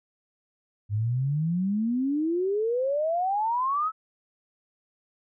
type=exponential sweep; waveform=sine; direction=up; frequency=100 to 1318 Hz; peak=-23 dBFS; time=0.89-3.92 s; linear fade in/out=50 ms; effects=none